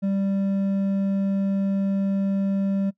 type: tone with hard clipping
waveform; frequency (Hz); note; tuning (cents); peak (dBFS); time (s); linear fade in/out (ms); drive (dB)
sine; 196; G3; 0; -22; 0.02-2.91; 20; 5
effects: noise-tail reverb RT60 0.1 s tail -22 dB re dry